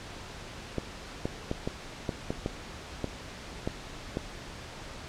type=clicks; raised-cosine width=2 ms; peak=-16 dBFS; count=10; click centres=0.783 / 1.255 / 1.514 / 1.675 / 2.092 / 2.305 / 2.461 / 3.043 / 3.675 / 4.171 s; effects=pink hiss -43 dBFS RMS until 5.08 s + low-pass 6000 Hz 12 dB/octave